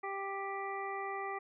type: harmonic tone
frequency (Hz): 393.1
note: G4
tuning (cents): +5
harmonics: 1 / 2 / 3 / 5 / 6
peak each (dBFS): -42 / -41 / -42 / -44 / -51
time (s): 0.03-1.39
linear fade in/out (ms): 10
effects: none